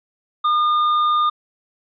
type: tone with tanh clipping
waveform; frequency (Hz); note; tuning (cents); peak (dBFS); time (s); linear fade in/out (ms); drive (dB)
sine; 1214; D#6; -43; -16; 0.44-1.3; 10; 8
effects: resampled to 11025 Hz